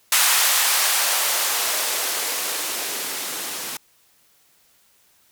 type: noise with band-pass filter sweep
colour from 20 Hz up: violet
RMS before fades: -22 dBFS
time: 0.12-3.77 s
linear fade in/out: 2 ms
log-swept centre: 1100 to 220 Hz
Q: 1.1
effects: white hiss -59 dBFS RMS until 5.31 s